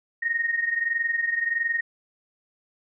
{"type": "tone pair together", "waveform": "sine", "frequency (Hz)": [1854.5, 1876], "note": ["A#6", "A#6"], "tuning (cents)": [-9, 11], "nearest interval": "unison", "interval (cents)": 20, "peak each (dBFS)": [-24, -28], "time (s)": [0.22, 1.81], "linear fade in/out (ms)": 10, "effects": []}